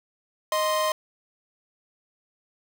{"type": "tone pair together", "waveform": "45% pulse", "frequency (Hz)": [622.3, 1046.5], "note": ["D#5", "C6"], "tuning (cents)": [0, 0], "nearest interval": "major sixth", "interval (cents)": 900, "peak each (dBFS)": -25, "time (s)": [0.52, 0.92], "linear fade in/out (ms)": 2, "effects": []}